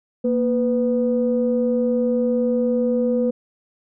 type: tone pair together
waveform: sine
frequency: 234.7 / 497.3 Hz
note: A#3 / B4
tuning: +12 / +12 cents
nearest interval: octave + minor second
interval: 1300 cents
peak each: -19 dBFS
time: 0.24-3.31 s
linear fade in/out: 10 ms
effects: tanh soft clip ceiling -9 dBFS